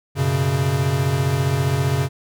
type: chord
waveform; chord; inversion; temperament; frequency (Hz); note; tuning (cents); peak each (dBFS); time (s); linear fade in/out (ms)
square; F# suspended fourth; none; equal with one note detuned; 94.01 / 123.47 / 138.59; F#2 / B2 / C#3; +28 / 0 / 0; -25 / -25 / -20; 0.15-2.09; 50
effects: none